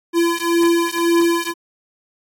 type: beating tone pair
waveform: square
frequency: 338.1 / 340 Hz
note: E4 / F4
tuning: +44 / -46 cents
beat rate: 1.9 Hz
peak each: -18 dBFS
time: 0.13-1.54 s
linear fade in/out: 50 ms
effects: AAC 64 kbps